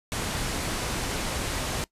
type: low-pass noise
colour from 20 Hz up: pink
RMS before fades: -30 dBFS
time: 0.12-1.84 s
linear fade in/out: 0 ms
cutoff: 11000 Hz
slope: 24 dB/octave
effects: noise-tail reverb RT60 0.1 s tail -21 dB re dry + resampled to 32000 Hz